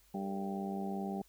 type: harmonic tone with a mistuned harmonic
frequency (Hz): 98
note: G2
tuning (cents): 0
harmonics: 2 / 3 / 4 / 5 / 6 / 7 / 8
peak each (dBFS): -37 / -47 / -43 / -52 / -52 / -48 / -43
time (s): 0.14-1.22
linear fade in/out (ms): 5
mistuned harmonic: 5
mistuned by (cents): -120
effects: added 50 Hz sine -67 dBFS peak until 1.28 s + white hiss -67 dBFS RMS until 1.28 s